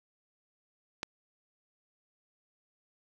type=click; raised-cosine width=0.2 ms; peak=-16 dBFS; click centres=1.031 s; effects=none